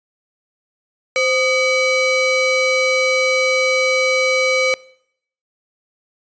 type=ring-modulated tone; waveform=square; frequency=880 Hz; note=A5; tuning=in tune; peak=-12 dBFS; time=1.16-4.74 s; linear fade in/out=0 ms; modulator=1400 Hz; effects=noise-tail reverb RT60 0.7 s tail -22 dB re dry + resampled to 16000 Hz